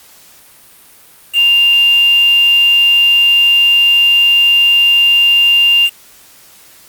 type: tone with quantisation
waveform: sine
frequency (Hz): 2794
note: F7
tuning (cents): 0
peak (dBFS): -6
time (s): 1.33-5.9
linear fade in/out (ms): 50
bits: 4
effects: white hiss -42 dBFS RMS until 6.88 s + Opus 48 kbps

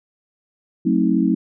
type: chord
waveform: sine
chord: F# diminished seventh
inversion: none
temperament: just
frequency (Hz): 185 / 222 / 266.4 / 319.7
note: F#3 / A3 / C4 / Eb4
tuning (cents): 0 / +16 / +31 / +47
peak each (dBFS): -20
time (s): 0.85-1.35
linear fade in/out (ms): 10
effects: none

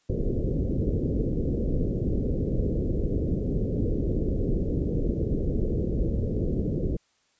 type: low-pass noise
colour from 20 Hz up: pink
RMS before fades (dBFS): -26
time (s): 0.09-6.97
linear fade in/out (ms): 10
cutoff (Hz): 500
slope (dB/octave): 48
effects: white hiss -68 dBFS RMS until 7.39 s + resampled to 16000 Hz

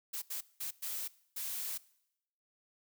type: noise bursts at uneven times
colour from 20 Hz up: blue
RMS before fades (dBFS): -39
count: 5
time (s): 0.13-0.22 / 0.3-0.41 / 0.6-0.71 / 0.82-1.08 / 1.36-1.78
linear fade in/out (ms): 10
effects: noise-tail reverb RT60 0.8 s tail -21 dB re dry

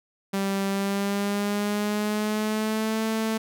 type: tone with pitch glide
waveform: sawtooth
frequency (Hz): 196 to 221.3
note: G3 to A3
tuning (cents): 0 to +10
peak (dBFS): -20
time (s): 0.33-3.38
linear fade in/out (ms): 10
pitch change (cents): +210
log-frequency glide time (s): 0.68-3.04
effects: none

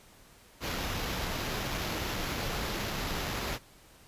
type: noise with sample-and-hold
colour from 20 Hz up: pink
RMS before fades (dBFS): -34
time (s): 0.6-3.59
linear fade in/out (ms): 50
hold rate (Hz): 8820
effects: pink hiss -57 dBFS RMS until 4.07 s + resampled to 32000 Hz

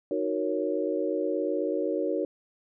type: chord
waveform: sine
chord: D# minor seventh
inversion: none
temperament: equal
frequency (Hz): 311.1 / 370 / 466.2 / 554.4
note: D#4 / F#4 / A#4 / C#5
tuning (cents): 0 / 0 / 0 / 0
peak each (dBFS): -31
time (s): 0.11-2.25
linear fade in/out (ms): 2
effects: none

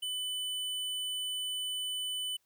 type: tone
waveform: square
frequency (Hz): 3000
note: F#7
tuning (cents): +23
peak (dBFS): -34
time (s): 0.02-2.37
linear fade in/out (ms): 10
effects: white hiss -75 dBFS RMS until 2.45 s

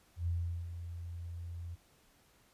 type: tone with ADSR envelope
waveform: sine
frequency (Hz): 85.6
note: F2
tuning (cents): -34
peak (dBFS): -30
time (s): 0.16-1.76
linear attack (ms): 110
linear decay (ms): 400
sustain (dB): -10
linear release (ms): 20
effects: pink hiss -67 dBFS RMS until 2.53 s + resampled to 32000 Hz

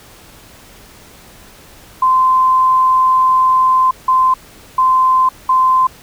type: tone bursts at uneven times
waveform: sine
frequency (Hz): 1035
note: C6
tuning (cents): -19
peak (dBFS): -8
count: 4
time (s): 2.02-3.91 / 4.08-4.34 / 4.78-5.29 / 5.49-5.87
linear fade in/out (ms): 5
effects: pink hiss -41 dBFS RMS until 6.02 s

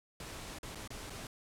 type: noise with dropouts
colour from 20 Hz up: pink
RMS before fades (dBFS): -45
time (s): 0.2-1.27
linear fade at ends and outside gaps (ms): 2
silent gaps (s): 0.587-0.63 / 0.749-0.755 / 0.876-0.904 / 1.098-1.102
effects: low-pass 11000 Hz 12 dB/octave

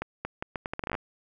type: accelerating click train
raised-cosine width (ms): 0.5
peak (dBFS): -16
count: 14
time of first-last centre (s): 0.02-0.951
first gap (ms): 230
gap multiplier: 0.76
effects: none

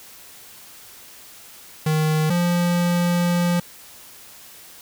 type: tone pair in turn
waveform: square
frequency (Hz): 155.56 / 174.61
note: D#3 / F3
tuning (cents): 0 / 0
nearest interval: major second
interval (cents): 200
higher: second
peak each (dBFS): -18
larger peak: neither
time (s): 1.86-2.3 / 2.3-3.6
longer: second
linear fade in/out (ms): 5
effects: white hiss -44 dBFS RMS until 4.81 s

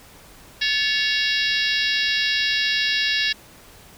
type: harmonic tone with a mistuned harmonic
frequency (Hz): 554.4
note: C#5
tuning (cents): 0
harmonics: 3 / 4 / 5 / 6 / 7 / 8 / 9 / 10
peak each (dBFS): -24 / -29 / -26 / -28 / -26 / -31 / -28 / -32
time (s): 0.61-3.33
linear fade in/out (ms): 10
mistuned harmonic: 3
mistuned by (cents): +68
effects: pink hiss -47 dBFS RMS until 3.97 s

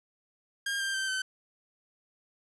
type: tone with pitch steps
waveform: sawtooth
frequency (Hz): 1613 / 1585.3 / 1558.1 / 1531.3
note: G6 / G6 / G6 / G6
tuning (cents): +49 / +19 / -11 / -41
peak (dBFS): -26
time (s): 0.66-1.22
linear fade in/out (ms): 5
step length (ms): 140
effects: resampled to 24000 Hz + 10-bit

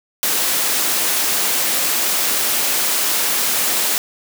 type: high-pass noise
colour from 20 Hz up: white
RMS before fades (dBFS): -18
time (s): 0.23-3.98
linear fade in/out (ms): 0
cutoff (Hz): 220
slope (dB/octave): 12
effects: none

